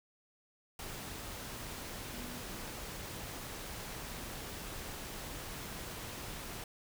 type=tone in noise; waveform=sine; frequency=244.3 Hz; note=B3; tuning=19 cents flat; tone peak=-47 dBFS; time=2.13-2.41 s; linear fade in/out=2 ms; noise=pink; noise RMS=-44 dBFS; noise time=0.79-6.64 s; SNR=-6 dB; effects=none